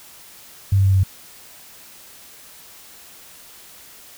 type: tone with pitch steps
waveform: sine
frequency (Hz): 98 / 97.21 / 96.43 / 95.65 / 94.88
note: G2 / G2 / G2 / G2 / F#2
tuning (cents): 0 / -14 / -28 / -42 / +44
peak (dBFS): -12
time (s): 0.72-1.035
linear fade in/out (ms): 5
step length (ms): 63
effects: white hiss -44 dBFS RMS until 4.17 s